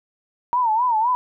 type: tone with vibrato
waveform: sine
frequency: 931 Hz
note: A#5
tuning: 2 cents flat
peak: -16 dBFS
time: 0.53-1.15 s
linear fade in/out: 0 ms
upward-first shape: sine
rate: 3.9 Hz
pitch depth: 140 cents each way
effects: none

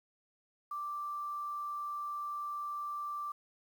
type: tone with quantisation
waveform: sine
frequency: 1174.7 Hz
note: D6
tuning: in tune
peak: -36 dBFS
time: 0.71-3.32 s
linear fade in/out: 5 ms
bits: 10
effects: none

